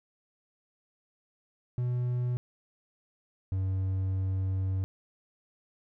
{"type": "tone pair in turn", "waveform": "triangle", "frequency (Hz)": [123.2, 94.91], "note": ["B2", "F#2"], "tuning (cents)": [-4, 45], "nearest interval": "perfect fourth", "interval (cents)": 451, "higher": "first", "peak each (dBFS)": -25, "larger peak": "neither", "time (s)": [[1.78, 2.37], [3.52, 4.84]], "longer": "second", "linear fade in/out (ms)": 0, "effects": []}